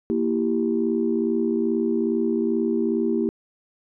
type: chord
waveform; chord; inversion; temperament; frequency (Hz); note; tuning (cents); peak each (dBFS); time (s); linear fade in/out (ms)
sine; E diminished; second; equal; 233.1 / 329.6 / 392; Bb3 / E4 / G4; 0 / 0 / 0; -23 / -24 / -24; 0.1-3.29; 0
effects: tanh soft clip ceiling -10 dBFS

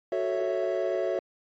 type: chord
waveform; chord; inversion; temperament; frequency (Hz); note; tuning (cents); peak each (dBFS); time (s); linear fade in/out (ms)
triangle; F# minor seventh; none; equal; 370 / 440 / 554.4 / 659.3; F#4 / A4 / C#5 / E5; 0 / 0 / 0 / 0; -28 / -31 / -28 / -28; 0.12-1.19; 2
effects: tanh soft clip ceiling -15 dBFS + MP3 32 kbps

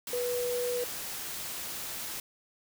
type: tone in noise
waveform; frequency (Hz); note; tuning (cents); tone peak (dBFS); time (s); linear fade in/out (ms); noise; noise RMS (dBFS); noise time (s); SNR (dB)
sine; 489.4; B4; -16; -29; 0.13-0.84; 2; white; -38; 0.07-2.2; +6
effects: none

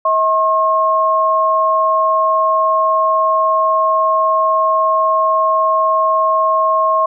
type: tone pair together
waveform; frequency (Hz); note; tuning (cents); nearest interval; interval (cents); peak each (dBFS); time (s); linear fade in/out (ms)
sine; 640 / 1076.3; D#5 / C6; +49 / +49; major sixth; 900; -16 / -12; 0.05-7.06; 5
effects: none

